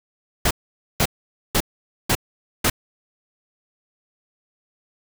pink noise bursts, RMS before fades -18 dBFS, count 5, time 0.45-2.7 s, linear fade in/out 5 ms, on 58 ms, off 490 ms, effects none

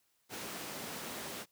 pink high-pass noise, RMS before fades -43 dBFS, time 0.29-1.46 s, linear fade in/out 50 ms, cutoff 190 Hz, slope 12 dB/octave, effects white hiss -75 dBFS RMS until 1.51 s

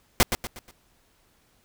pink noise with echo, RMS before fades -17 dBFS, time 0.2-0.23 s, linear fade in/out 0 ms, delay 120 ms, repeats 4, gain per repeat -8 dB, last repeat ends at 0.71 s, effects pink hiss -64 dBFS RMS until 1.64 s

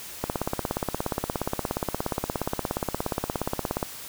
click train, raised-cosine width 1 ms, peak -11 dBFS, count 62, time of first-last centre 0.24-3.828 s, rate 17 Hz, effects white hiss -40 dBFS RMS until 4.08 s

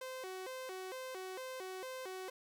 sawtooth tone with vibrato, 440 Hz, A4, in tune, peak -39 dBFS, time 0.01-2.3 s, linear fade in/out 5 ms, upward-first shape square, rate 2.2 Hz, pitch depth 280 cents each way, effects none

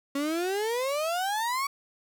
35% pulse exponential sweep, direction up, 274.1 to 1142 Hz, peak -25 dBFS, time 0.15-1.67 s, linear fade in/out 5 ms, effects none

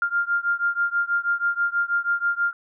sine beating tone pair, 1396.9 / 1403.1 Hz, F6 / F6, 0 / +8 cents, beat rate 6.2 Hz, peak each -23 / -24 dBFS, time 0.02-2.53 s, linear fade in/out 2 ms, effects none

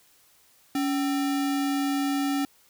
sine tone with sample-and-hold, 280.6 Hz, C#4, 21 cents sharp, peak -23 dBFS, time 0.75-2.45 s, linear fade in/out 2 ms, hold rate 1050 Hz, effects white hiss -60 dBFS RMS until 2.69 s

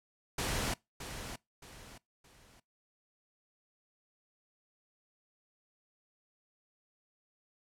pink noise with echo, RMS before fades -34 dBFS, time 0.38-0.74 s, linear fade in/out 5 ms, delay 620 ms, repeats 3, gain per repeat -9 dB, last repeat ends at 2.6 s, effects noise-tail reverb RT60 0.2 s tail -23 dB re dry + low-pass 11000 Hz 12 dB/octave

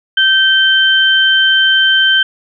sine tone pair together, 1554 / 3108 Hz, G6 / G7, -16 / -16 cents, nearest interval octave, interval 1200 cents, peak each -10 dBFS, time 0.17-2.23 s, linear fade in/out 5 ms, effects none

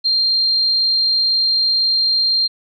sine tone, 4186 Hz, C8, in tune, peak -13 dBFS, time 0.04-2.48 s, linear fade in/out 20 ms, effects none

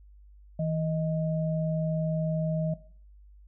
sine tone pair together, 161.48 / 625 Hz, E3 / D#5, -35 / +8 cents, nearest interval octave + major seventh, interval 2343 cents, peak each -27 / -32 dBFS, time 0.59-2.74 s, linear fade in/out 5 ms, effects noise-tail reverb RT60 0.5 s tail -17 dB re dry + added 50 Hz sine -50 dBFS peak until 3.47 s

